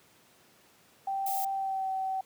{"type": "tone with pitch glide", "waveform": "sine", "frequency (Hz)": [780, 763.9], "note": ["G5", "G5"], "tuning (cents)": [-9, -45], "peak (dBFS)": -29, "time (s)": [1.07, 2.21], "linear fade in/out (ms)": 5, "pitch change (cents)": -36, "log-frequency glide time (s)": [1.52, 1.89]}
{"type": "noise", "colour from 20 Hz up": "violet", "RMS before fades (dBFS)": -36, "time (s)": [1.26, 1.45], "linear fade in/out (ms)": 5}
{"effects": ["pink hiss -61 dBFS RMS until 2.25 s", "high-pass 150 Hz 12 dB/octave"]}